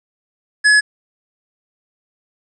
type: tone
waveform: square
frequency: 1696 Hz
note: G#6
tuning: 36 cents sharp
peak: -9 dBFS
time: 0.64-0.81 s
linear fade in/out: 20 ms
effects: resampled to 22050 Hz + 8-bit